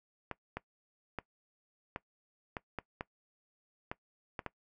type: clicks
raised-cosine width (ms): 0.5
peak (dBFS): -22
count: 10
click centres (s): 0.313 / 0.57 / 1.187 / 1.961 / 2.568 / 2.787 / 3.009 / 3.915 / 4.392 / 4.463
effects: noise-tail reverb RT60 0.1 s tail -20 dB re dry